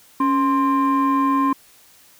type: tone pair together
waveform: sine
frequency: 277.2 / 1049 Hz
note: C#4 / C6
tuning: 0 / +4 cents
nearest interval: octave + major seventh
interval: 2304 cents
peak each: -16 dBFS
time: 0.2-1.53 s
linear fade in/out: 5 ms
effects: tanh soft clip ceiling -12 dBFS + white hiss -51 dBFS RMS until 2.19 s